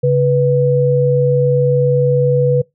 sine tone pair together, 138.59 / 491.7 Hz, C#3 / B4, 0 / -8 cents, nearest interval octave + minor seventh, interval 2192 cents, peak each -13 / -12 dBFS, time 0.03-2.62 s, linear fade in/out 10 ms, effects noise-tail reverb RT60 0.2 s tail -25 dB re dry

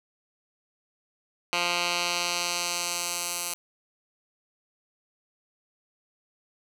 10% pulse tone with band-pass filter sweep, 174.61 Hz, F3, in tune, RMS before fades -29 dBFS, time 1.53-3.54 s, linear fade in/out 0 ms, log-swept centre 3000 to 9800 Hz, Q 0.97, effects none

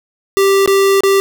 square tone with dropouts, 392 Hz, G4, in tune, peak -9 dBFS, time 0.37-1.2 s, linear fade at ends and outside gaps 0 ms, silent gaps 0.66-0.676 / 1.006-1.035 s, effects none

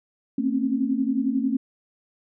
sine tone cluster, 226.5 / 261.3 / 272.4 Hz, A#3 / C4 / C#4, -50 / -2 / -30 cents, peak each -26 / -26 / -24 dBFS, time 0.38-1.57 s, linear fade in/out 5 ms, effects none

